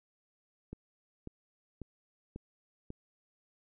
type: click train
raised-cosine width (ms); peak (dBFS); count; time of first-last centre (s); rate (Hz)
3; -29; 5; 0.73-2.904; 1.84
effects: none